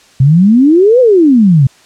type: exponential two-way sweep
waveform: sine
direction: up then down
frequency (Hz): 126.6 to 523.3 to 126.6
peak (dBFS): -3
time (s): 0.2-1.67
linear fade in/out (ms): 5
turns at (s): 1
effects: white hiss -44 dBFS RMS until 1.85 s + low-pass 7000 Hz 12 dB/octave